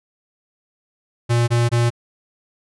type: tone bursts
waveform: square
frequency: 118.7 Hz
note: A#2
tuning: 32 cents sharp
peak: -15 dBFS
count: 3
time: 1.29-1.904 s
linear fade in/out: 20 ms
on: 190 ms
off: 22 ms
effects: resampled to 24000 Hz